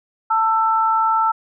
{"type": "tone pair together", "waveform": "sine", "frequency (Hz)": [890, 1329.3], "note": ["A5", "E6"], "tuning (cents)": [20, 14], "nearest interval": "perfect fifth", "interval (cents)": 694, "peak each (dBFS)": -17, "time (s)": [0.3, 1.32], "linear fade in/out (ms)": 10, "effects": []}